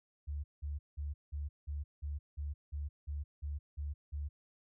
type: tone bursts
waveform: sine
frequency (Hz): 72.9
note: D2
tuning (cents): -12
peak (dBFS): -36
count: 12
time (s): 0.27-4.29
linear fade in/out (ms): 20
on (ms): 170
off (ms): 180
effects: none